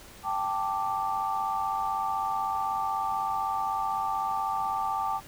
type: chord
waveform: sine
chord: G suspended second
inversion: none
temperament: equal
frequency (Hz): 784 / 880 / 1174.7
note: G5 / A5 / D6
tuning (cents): 0 / 0 / 0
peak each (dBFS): -31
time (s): 0.23-5.21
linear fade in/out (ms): 50
effects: pink hiss -49 dBFS RMS until 5.27 s